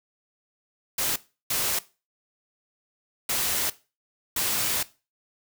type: noise bursts at uneven times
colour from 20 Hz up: white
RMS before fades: -26 dBFS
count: 4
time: 0.98-1.16 / 1.5-1.79 / 3.29-3.7 / 4.36-4.83 s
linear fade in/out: 5 ms
effects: noise-tail reverb RT60 0.3 s tail -18 dB re dry